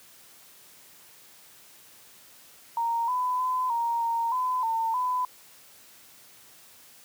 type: tone with pitch steps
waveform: sine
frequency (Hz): 928 / 1002 / 1014 / 933 / 925 / 1011 / 904 / 1003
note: A#5 / B5 / B5 / A#5 / A#5 / B5 / A5 / B5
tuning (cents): -8 / +25 / +45 / +1 / -14 / +40 / +47 / +26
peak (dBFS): -24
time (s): 2.77-5.25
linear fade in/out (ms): 2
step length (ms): 310
effects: white hiss -53 dBFS RMS until 7.04 s + high-pass 80 Hz 12 dB/octave